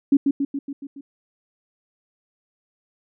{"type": "tone with echo", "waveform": "sine", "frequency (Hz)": 279, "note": "C#4", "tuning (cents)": 11, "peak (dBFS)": -11, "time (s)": [0.12, 0.17], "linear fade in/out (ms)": 5, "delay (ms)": 140, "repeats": 6, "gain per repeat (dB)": -4, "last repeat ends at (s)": 1.01, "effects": []}